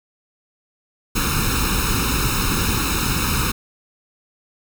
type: noise with comb filter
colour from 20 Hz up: pink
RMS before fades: -20 dBFS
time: 1.15-3.52 s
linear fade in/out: 10 ms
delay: 0.76 ms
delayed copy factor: +1
effects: none